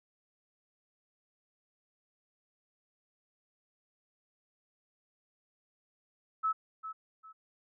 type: tone with echo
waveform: sine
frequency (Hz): 1300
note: E6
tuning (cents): -24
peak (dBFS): -27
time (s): 6.43-6.53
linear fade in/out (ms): 20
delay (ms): 400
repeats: 2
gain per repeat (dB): -11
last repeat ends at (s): 7.33
effects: none